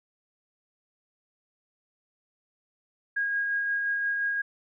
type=tone with tremolo; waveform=sine; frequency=1635 Hz; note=G#6; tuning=28 cents flat; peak=-24 dBFS; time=3.16-4.42 s; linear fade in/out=10 ms; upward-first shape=sine; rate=5.7 Hz; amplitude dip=25%; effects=none